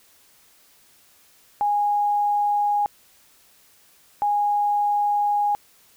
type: tone pair in turn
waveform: sine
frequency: 824 / 824 Hz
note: G#5 / G#5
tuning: -14 / -14 cents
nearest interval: unison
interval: 0 cents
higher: neither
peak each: -18 dBFS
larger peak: neither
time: 1.61-2.86 / 4.22-5.55 s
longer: second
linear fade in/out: 0 ms
effects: white hiss -56 dBFS RMS until 5.96 s